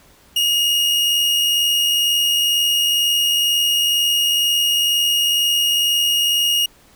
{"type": "tone with amplitude modulation", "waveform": "40% pulse", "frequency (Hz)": 2863, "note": "F7", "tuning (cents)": 42, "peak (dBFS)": -13, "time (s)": [0.36, 6.66], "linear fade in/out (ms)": 5, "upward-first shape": "sine", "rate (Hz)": 82.1, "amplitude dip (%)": 25, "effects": ["pink hiss -51 dBFS RMS until 6.95 s"]}